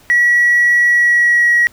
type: tone with pitch glide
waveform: triangle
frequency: 1929 to 1910.2 Hz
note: B6 to A#6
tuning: -41 to +42 cents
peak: -5 dBFS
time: 0.1-1.67 s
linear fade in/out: 0 ms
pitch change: -17 cents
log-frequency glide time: 0.87-1.55 s
effects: tanh soft clip ceiling -5 dBFS + pink hiss -47 dBFS RMS until 1.72 s